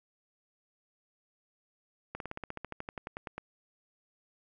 slowing click train, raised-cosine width 0.5 ms, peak -23 dBFS, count 17, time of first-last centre 2.15-3.38 s, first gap 52 ms, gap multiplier 1.05, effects none

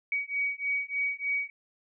sine beating tone pair, 2258 / 2261.3 Hz, C#7 / C#7, +31 / +34 cents, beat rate 3.3 Hz, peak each -31 dBFS, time 0.12-1.5 s, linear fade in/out 2 ms, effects none

